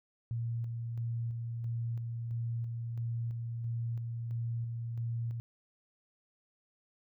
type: tone with tremolo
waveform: sine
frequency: 116.54 Hz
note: A#2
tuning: in tune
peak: -32 dBFS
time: 0.31-5.4 s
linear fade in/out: 0 ms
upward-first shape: square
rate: 1.5 Hz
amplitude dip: 30%
effects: none